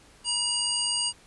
harmonic tone, 956 Hz, A#5, 43 cents sharp, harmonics 1 / 3 / 5 / 7 / 9, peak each -40 / -30 / -29 / -37 / -29 dBFS, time 0.24-1.13 s, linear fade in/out 50 ms, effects pink hiss -55 dBFS RMS until 1.26 s + resampled to 24000 Hz

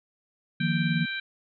harmonic tone, 784 Hz, G5, in tune, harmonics 2 / 3 / 4 / 5, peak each -32 / -35 / -42 / -37 dBFS, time 0.6-1.2 s, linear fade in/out 5 ms
sine chord, Eb suspended second, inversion none, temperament equal, 155.56 / 174.61 / 233.1 Hz, Eb3 / F3 / Bb3, 0 / 0 / 0 cents, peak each -27 / -27 / -30 dBFS, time 0.6-1.06 s, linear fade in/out 10 ms
effects none

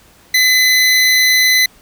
25% pulse tone with amplitude modulation, 2018 Hz, B6, 37 cents sharp, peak -4 dBFS, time 0.34-1.66 s, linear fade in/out 5 ms, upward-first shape sine, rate 219 Hz, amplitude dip 30%, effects pink hiss -47 dBFS RMS until 1.81 s

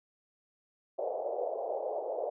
pink band-pass noise, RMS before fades -35 dBFS, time 0.98-2.3 s, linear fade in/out 10 ms, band 450 to 730 Hz, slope 48 dB/octave, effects none

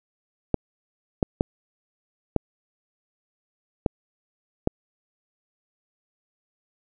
clicks, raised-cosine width 2 ms, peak -6 dBFS, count 6, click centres 0.543 / 1.228 / 1.409 / 2.363 / 3.862 / 4.674 s, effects none

